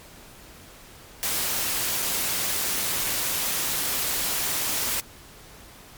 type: noise with dropouts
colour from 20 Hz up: white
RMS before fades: -26 dBFS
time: 1.23-5 s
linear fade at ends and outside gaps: 0 ms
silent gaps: 2.021-2.025 s
effects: pink hiss -47 dBFS RMS until 5.97 s + MP3 96 kbps